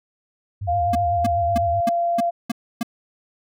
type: tone with vibrato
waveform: sine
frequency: 89 Hz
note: F2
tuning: 33 cents sharp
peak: -25 dBFS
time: 0.61-1.81 s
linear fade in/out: 10 ms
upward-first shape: sine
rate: 8 Hz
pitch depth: 260 cents each way
type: tone with pitch glide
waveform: sine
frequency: 698.5 to 687.7 Hz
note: F5 to F5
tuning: 0 to -27 cents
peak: -18 dBFS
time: 0.67-2.31 s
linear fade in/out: 20 ms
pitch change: -27 cents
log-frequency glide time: 1.02-1.55 s
type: tone bursts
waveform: square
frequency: 233.1 Hz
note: A#3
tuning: in tune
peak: -20 dBFS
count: 7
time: 0.93-2.831 s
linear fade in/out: 5 ms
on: 23 ms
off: 290 ms
effects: none